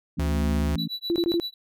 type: harmonic tone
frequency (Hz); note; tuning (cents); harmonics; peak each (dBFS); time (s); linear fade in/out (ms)
55.5; A1; +16; 3 / 4 / 5; -29 / -31 / -33; 0.17-0.88; 10
type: tone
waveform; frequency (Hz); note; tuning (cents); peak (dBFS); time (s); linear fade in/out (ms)
square; 73.42; D2; 0; -24; 0.19-0.76; 5
type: tone with tremolo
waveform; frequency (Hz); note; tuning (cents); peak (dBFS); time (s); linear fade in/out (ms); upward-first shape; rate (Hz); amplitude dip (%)
triangle; 3945; B7; -3; -26; 0.78-1.54; 5; sine; 7.8; 100
type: tone bursts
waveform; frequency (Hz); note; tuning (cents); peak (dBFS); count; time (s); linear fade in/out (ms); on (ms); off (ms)
sine; 341.2; F4; -40; -20; 4; 1.1-1.399; 0; 59; 21
effects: none